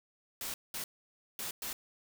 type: noise bursts at uneven times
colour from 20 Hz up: white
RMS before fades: -39 dBFS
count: 4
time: 0.41-0.54 / 0.74-0.84 / 1.39-1.51 / 1.62-1.73 s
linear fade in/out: 2 ms
effects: none